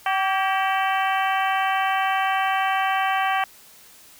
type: harmonic tone with a mistuned harmonic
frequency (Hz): 383.7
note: G4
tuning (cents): -37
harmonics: 2 / 3 / 4 / 5 / 6 / 7 / 8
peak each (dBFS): -22 / -26 / -28 / -30 / -32 / -33 / -34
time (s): 0.06-3.44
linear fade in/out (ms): 2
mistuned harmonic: 4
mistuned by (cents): +62
effects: white hiss -49 dBFS RMS until 4.19 s